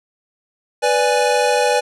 square chord, G# diminished, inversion first, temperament equal, 493.9 / 587.3 / 830.6 Hz, B4 / D5 / G#5, 0 / 0 / 0 cents, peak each -18 / -20 / -19 dBFS, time 0.82-1.81 s, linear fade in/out 20 ms, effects resampled to 24000 Hz

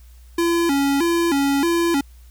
square tone with vibrato, 307.8 Hz, D#4, 19 cents flat, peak -17 dBFS, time 0.38-2.01 s, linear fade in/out 5 ms, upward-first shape square, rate 1.6 Hz, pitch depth 170 cents each way, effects added 60 Hz sine -42 dBFS peak until 2.3 s + white hiss -57 dBFS RMS until 2.3 s

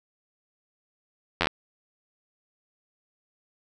slowing click train, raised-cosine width 0.3 ms, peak -6 dBFS, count 6, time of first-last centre 1.41-1.471 s, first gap 11 ms, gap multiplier 1.05, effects 8-bit

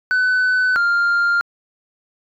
sine tone pair in turn, 1504 / 1398.4 Hz, F#6 / F6, +28 / +2 cents, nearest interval minor second, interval 126 cents, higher first, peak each -11 dBFS, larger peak neither, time 0.11-0.76 / 0.76-1.41 s, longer neither, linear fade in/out 0 ms, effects tanh soft clip ceiling -13 dBFS

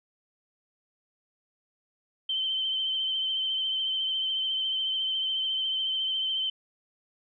sine tone with vibrato, 3096 Hz, G7, 22 cents flat, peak -26 dBFS, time 2.29-6.5 s, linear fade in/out 5 ms, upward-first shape sine, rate 14 Hz, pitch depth 27 cents each way, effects none

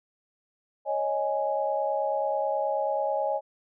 sine chord, C# suspended second, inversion none, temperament just, 554.4 / 623.7 / 831.5 Hz, C#5 / D#5 / G#5, 0 / +4 / +2 cents, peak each -29 dBFS, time 0.85-3.41 s, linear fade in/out 50 ms, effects none

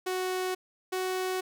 sawtooth tone pair in turn, 370 / 371.8 Hz, F#4 / F#4, 0 / +8 cents, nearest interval unison, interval 8 cents, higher second, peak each -25 dBFS, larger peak neither, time 0.06-0.55 / 0.92-1.41 s, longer neither, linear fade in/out 10 ms, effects none

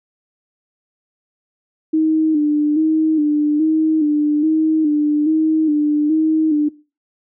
sine tone with vibrato, 306.4 Hz, D#4, 27 cents flat, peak -12 dBFS, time 1.93-6.69 s, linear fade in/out 10 ms, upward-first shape square, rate 1.2 Hz, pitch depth 49 cents each way, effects noise-tail reverb RT60 0.3 s tail -19 dB re dry

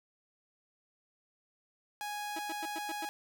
sawtooth tone, 830 Hz, G#5, 1 cent flat, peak -33 dBFS, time 2.01-3.09 s, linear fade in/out 0 ms
sawtooth tone bursts, 323.5 Hz, E4, 32 cents flat, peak -35 dBFS, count 6, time 2.36-3.052 s, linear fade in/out 5 ms, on 32 ms, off 100 ms
effects none

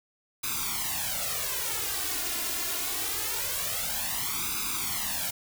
white noise with flanger, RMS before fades -31 dBFS, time 0.43-5.31 s, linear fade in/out 10 ms, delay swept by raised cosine 0.8 to 2.9 ms, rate 0.24 Hz, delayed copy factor +1, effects none

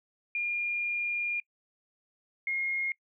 sine tone pair in turn, 2413 / 2145 Hz, D7 / C7, +46 / +42 cents, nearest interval major second, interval 204 cents, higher first, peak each -28 dBFS, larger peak neither, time 0.35-1.4 / 2.47-2.92 s, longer first, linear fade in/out 2 ms, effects noise-tail reverb RT60 0.1 s tail -24 dB re dry

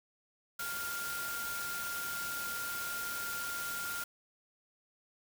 sine tone in noise, 1400 Hz, F6, 4 cents sharp, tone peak -38 dBFS, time 0.59-4.04 s, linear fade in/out 5 ms, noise white, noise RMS -41 dBFS, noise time 0.59-4.04 s, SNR 0 dB, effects none

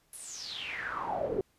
brown noise with band-pass filter sweep, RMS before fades -36 dBFS, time 0.13-1.41 s, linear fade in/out 2 ms, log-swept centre 11000 to 370 Hz, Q 9.2, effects pink hiss -70 dBFS RMS until 1.58 s + resampled to 32000 Hz

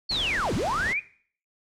sine linear two-way sweep, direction down then up, 4499 to 67.1 to 2504 Hz, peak -24 dBFS, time 0.09-1 s, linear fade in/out 10 ms, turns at 0.54 s
pink noise, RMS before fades -34 dBFS, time 0.1-0.94 s, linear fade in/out 20 ms
effects noise-tail reverb RT60 0.5 s tail -18 dB re dry + low-pass 7000 Hz 12 dB/octave

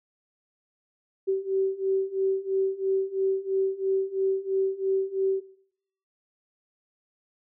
sine beating tone pair, 383.4 / 386.4 Hz, G4 / G4, -38 / -25 cents, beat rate 3 Hz, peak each -28 / -25 dBFS, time 1.27-5.41 s, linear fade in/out 20 ms, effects noise-tail reverb RT60 0.7 s tail -18 dB re dry

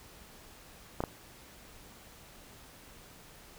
clicks, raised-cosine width 1 ms, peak -17 dBFS, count 2, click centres 1.005 / 1.038 s, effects pink hiss -54 dBFS RMS until 3.58 s

